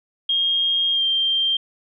sine tone with pitch glide, 3237 to 3170 Hz, G#7 to G7, -45 to +19 cents, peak -17 dBFS, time 0.29-1.57 s, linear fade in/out 5 ms, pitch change -36 cents, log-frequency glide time 0.92-1.04 s, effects none

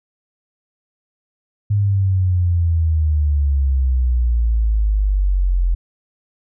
sine exponential sweep, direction down, 103.83 to 42.93 Hz, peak -13 dBFS, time 1.7-5.75 s, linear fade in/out 10 ms, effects none

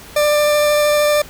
40% pulse tone with vibrato, 594 Hz, D5, 20 cents sharp, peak -11 dBFS, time 0.16-1.22 s, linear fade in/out 5 ms, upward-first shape triangle, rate 13 Hz, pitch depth 9 cents each way, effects pink hiss -38 dBFS RMS until 1.29 s

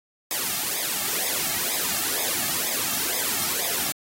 white noise with flanger, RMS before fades -26 dBFS, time 0.31-3.92 s, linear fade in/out 0 ms, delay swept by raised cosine 0.68 to 2.08 ms, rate 2.1 Hz, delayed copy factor -0.85, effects AAC 48 kbps

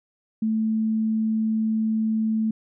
sine tone, 220 Hz, A3, in tune, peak -20 dBFS, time 0.42-2.51 s, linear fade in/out 5 ms, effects none

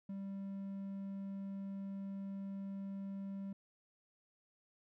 triangle tone, 196 Hz, G3, in tune, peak -39 dBFS, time 0.09-3.53 s, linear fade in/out 5 ms, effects none

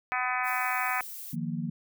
harmonic tone, 251.6 Hz, B3, 32 cents sharp, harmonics 3 / 4 / 5 / 6 / 7 / 8 / 9 / 10, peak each -33 / -35 / -33 / -37 / -35 / -37 / -35 / -39 dBFS, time 0.12-1.01 s, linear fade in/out 0 ms
violet noise, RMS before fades -41 dBFS, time 0.43-1.36 s, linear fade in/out 50 ms
sine chord, Eb suspended second, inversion none, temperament equal, 155.56 / 174.61 / 233.1 Hz, Eb3 / F3 / Bb3, 0 / 0 / 0 cents, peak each -34 dBFS, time 1.33-1.7 s, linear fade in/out 5 ms
effects none

